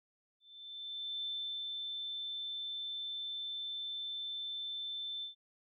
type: tone with ADSR envelope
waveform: sine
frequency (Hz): 3540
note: A7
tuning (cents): +10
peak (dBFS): -36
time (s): 0.4-5.35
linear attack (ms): 840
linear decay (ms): 400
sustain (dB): -2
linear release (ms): 120
effects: none